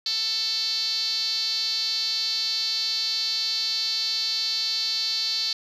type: tone with band-pass filter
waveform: 5% pulse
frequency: 443.2 Hz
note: A4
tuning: 13 cents sharp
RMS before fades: -26 dBFS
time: 0.06-5.53 s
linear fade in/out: 2 ms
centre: 4400 Hz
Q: 7.6
effects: none